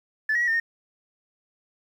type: tone with pitch steps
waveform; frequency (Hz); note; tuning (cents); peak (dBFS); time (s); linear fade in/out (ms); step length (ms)
sine; 1742 / 1900 / 1928 / 1812 / 1845; A6 / A#6 / B6 / A#6 / A#6; -18 / +33 / -42 / -50 / -18; -19; 0.29-0.6; 5; 62
effects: tanh soft clip ceiling -17 dBFS + 9-bit